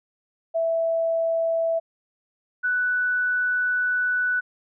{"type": "tone pair in turn", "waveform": "sine", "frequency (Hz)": [659.3, 1486.1], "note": ["E5", "F#6"], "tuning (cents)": [0, 7], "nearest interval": "octave + major second", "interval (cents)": 1407, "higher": "second", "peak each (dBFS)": -20, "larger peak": "neither", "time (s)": [[0.54, 1.8], [2.63, 4.41]], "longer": "second", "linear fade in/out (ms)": 20, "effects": []}